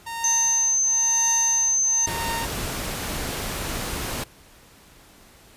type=tone with tremolo; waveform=sawtooth; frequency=922 Hz; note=A#5; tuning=19 cents flat; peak=-22 dBFS; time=0.06-2.46 s; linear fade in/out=10 ms; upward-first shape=triangle; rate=1 Hz; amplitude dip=100%
type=tone; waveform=sine; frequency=6230 Hz; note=G8; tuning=12 cents flat; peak=-18 dBFS; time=0.24-2.06 s; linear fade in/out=2 ms
type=noise; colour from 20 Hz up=pink; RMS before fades=-29 dBFS; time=2.07-4.24 s; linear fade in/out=5 ms
effects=pink hiss -51 dBFS RMS until 5.56 s + resampled to 32000 Hz